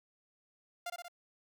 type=tone with echo; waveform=sawtooth; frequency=698.5 Hz; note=F5; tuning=in tune; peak=-33 dBFS; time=0.86-0.9 s; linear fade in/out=5 ms; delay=61 ms; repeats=3; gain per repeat=-3 dB; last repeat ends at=1.083 s; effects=12-bit